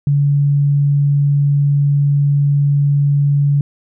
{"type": "tone", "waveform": "sine", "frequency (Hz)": 142.8, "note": "D3", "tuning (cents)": -48, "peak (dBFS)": -10, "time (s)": [0.07, 3.61], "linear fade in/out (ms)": 2, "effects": []}